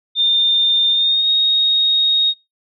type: tone with pitch glide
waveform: sine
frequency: 3614 to 3739 Hz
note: A7 to A#7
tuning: +46 to +4 cents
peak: -12 dBFS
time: 0.15-2.34 s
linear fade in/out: 50 ms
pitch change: +58 cents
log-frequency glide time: 0.91-1.28 s
effects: noise-tail reverb RT60 0.2 s tail -18 dB re dry